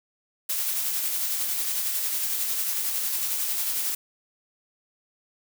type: noise with tremolo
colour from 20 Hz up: blue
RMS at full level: -26 dBFS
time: 0.49-3.95 s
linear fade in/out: 5 ms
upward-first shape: sine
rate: 11 Hz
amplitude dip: 30%
effects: none